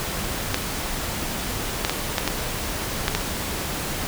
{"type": "clicks", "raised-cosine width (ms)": 0.2, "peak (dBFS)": -3, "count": 7, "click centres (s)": [0.544, 1.849, 1.896, 2.182, 2.277, 3.081, 3.15], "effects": ["pink hiss -28 dBFS RMS until 4.07 s"]}